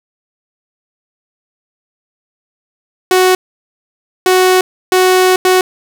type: tone bursts at uneven times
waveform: sawtooth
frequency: 370 Hz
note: F#4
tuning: in tune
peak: -3 dBFS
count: 4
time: 3.11-3.35 / 4.26-4.61 / 4.92-5.36 / 5.45-5.61 s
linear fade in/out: 2 ms
effects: none